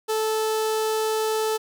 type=tone with notch filter; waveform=sawtooth; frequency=437.1 Hz; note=A4; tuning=11 cents flat; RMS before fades=-24 dBFS; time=0.08-1.58 s; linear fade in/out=20 ms; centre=2100 Hz; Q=1.9; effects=none